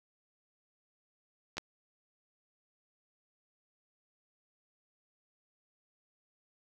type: clicks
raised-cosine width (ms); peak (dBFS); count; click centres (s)
0.2; -24 / -17; 2; 1.57 / 1.581
effects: none